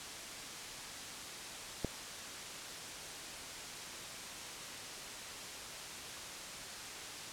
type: click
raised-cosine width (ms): 2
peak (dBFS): -20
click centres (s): 1.847
effects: white hiss -45 dBFS RMS until 7.32 s + low-pass 8000 Hz 12 dB/octave